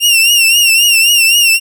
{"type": "tone with vibrato", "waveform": "sawtooth", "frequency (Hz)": 2763, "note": "F7", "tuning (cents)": -19, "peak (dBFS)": -3, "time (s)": [0, 1.6], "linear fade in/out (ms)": 50, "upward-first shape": "triangle", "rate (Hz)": 3.8, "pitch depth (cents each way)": 90, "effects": []}